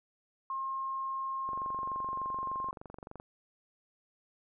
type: tone with pitch glide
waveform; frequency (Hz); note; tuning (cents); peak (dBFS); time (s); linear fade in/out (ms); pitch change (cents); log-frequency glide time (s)
sine; 1069 to 1061; C6 to C6; +37 to +24; -33; 0.5-2.71; 2; -13; 1.5-2.24
type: click train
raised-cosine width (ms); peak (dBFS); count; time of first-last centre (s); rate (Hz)
1; -31; 41; 1.49-3.199; 23.4
effects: none